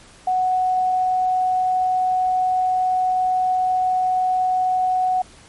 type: tone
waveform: sine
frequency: 740 Hz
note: F#5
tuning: in tune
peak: -16 dBFS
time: 0.27-5.22 s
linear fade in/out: 5 ms
effects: pink hiss -47 dBFS RMS until 5.48 s + MP3 48 kbps